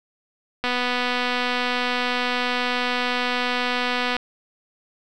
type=click train; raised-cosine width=0.3 ms; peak=-8 dBFS; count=872; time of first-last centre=0.64-4.166 s; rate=247 Hz; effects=none